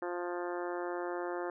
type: harmonic tone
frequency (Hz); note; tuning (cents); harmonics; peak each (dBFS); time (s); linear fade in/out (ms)
176; F3; +14; 2 / 3 / 4 / 5 / 6 / 7 / 8 / 9 / 10; -37 / -41 / -43 / -45 / -47 / -48 / -49 / -50 / -51; 0.02-1.5; 2
effects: none